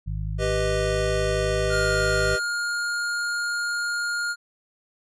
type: harmonic tone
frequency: 51.91 Hz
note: G#1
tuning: in tune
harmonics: 1 / 2 / 3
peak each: -28 / -31 / -33 dBFS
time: 0.06-2.36 s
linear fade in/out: 20 ms
type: chord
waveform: square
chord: G augmented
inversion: none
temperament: equal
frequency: 392 / 493.9 / 622.3 Hz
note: G4 / B4 / D#5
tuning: 0 / 0 / 0 cents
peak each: -28 dBFS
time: 0.38-2.4 s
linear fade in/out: 50 ms
type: tone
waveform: square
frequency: 1418 Hz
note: F6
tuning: 26 cents sharp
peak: -25 dBFS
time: 1.69-4.36 s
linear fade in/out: 50 ms
effects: resampled to 22050 Hz